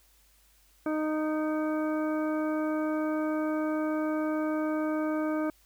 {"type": "harmonic tone with a mistuned harmonic", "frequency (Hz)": 308.9, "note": "D#4", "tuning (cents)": -12, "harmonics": [1, 2, 3, 4, 5, 7], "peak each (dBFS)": [-28, -33, -42, -39, -42, -49], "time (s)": [0.86, 5.5], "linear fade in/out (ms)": 2, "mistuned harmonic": 7, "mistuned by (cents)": 72, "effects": ["added 50 Hz sine -64 dBFS peak until 5.65 s", "white hiss -64 dBFS RMS until 5.65 s"]}